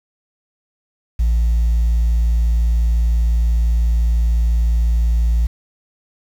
sine tone, 57.1 Hz, A#1, 35 cents flat, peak -10 dBFS, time 1.19-5.47 s, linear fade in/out 10 ms, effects tanh soft clip ceiling -11 dBFS + 7-bit

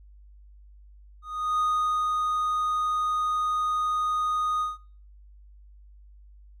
triangle tone with ADSR envelope, 1239 Hz, D#6, 8 cents flat, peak -20 dBFS, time 1.22-4.78 s, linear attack 370 ms, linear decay 490 ms, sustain -2 dB, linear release 170 ms, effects noise-tail reverb RT60 0.4 s tail -18 dB re dry + added 50 Hz sine -48 dBFS peak until 6.6 s

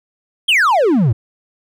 triangle exponential sweep, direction down, 3351 to 100 Hz, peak -8 dBFS, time 0.48-1.13 s, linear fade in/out 10 ms, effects none

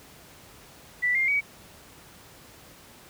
sine tone with pitch steps, 1971 / 2112 / 2264 Hz, B6 / C7 / C#7, -4 / +16 / +36 cents, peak -21 dBFS, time 1.02-1.41 s, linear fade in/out 20 ms, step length 130 ms, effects pink hiss -50 dBFS RMS until 3.09 s + high-pass 60 Hz 12 dB/octave

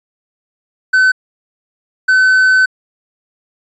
triangle tone bursts at uneven times, 1519 Hz, F#6, 45 cents sharp, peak -5 dBFS, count 2, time 0.93-1.12 / 2.08-2.66 s, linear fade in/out 10 ms, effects resampled to 22050 Hz

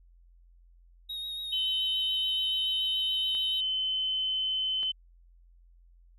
triangle tone with vibrato, 3759 Hz, A#7, 14 cents sharp, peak -33 dBFS, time 1.09-3.61 s, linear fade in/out 10 ms, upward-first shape sine, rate 7 Hz, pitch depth 22 cents each way
sine tone, 3053 Hz, G7, 46 cents flat, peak -27 dBFS, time 1.52-4.92 s, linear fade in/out 10 ms
clicks, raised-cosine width 0.3 ms, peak -30 dBFS, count 2, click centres 3.35 / 4.831 s
effects added 43 Hz sine -55 dBFS peak until 6.18 s

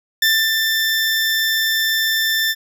20% pulse tone with ADSR envelope, 1778 Hz, A6, 18 cents sharp, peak -7 dBFS, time 0.22-2.55 s, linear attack 4 ms, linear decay 270 ms, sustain -4 dB, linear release 44 ms, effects none

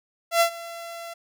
sawtooth tone with ADSR envelope, 677 Hz, E5, 46 cents sharp, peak -11 dBFS, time 0.31-1.14 s, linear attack 98 ms, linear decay 90 ms, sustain -20 dB, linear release 11 ms, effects none

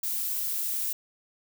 violet noise, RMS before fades -30 dBFS, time 0.03-0.93 s, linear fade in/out 5 ms, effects none

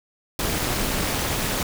pink noise with amplitude modulation, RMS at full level -21 dBFS, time 0.39-1.63 s, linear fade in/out 2 ms, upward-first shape sine, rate 225 Hz, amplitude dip 80%, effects none

